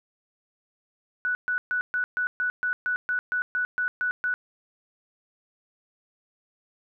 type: tone bursts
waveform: sine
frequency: 1480 Hz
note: F#6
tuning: in tune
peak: -23 dBFS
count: 14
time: 1.25-4.34 s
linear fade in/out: 0 ms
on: 100 ms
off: 130 ms
effects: none